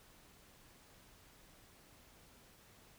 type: silence
effects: pink hiss -63 dBFS RMS until 2.98 s